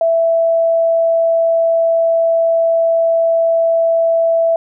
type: tone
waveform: sine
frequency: 662 Hz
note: E5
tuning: 7 cents sharp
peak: -10 dBFS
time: 0.01-4.56 s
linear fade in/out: 2 ms
effects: none